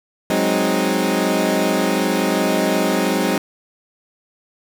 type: chord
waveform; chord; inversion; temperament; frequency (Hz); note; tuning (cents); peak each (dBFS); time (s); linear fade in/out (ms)
20% pulse; Ab dominant seventh; third; equal; 185 / 207.7 / 261.6 / 311.1; Gb3 / Ab3 / C4 / Eb4; 0 / 0 / 0 / 0; -17; 0.3-3.38; 2
effects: none